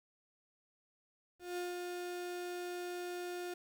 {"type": "tone with ADSR envelope", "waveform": "35% pulse", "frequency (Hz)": 355.1, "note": "F4", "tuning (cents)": 29, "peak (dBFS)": -35, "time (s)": [1.39, 3.54], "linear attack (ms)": 180, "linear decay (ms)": 170, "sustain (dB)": -3, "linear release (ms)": 5, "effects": ["11-bit"]}